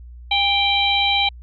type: harmonic tone with a mistuned harmonic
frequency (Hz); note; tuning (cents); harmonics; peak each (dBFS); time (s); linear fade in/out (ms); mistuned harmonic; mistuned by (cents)
784; G5; 0; 1 / 3 / 4 / 5; -21 / -21 / -21 / -21; 0.31-1.29; 5; 1; +44
effects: added 60 Hz sine -36 dBFS peak until 1.42 s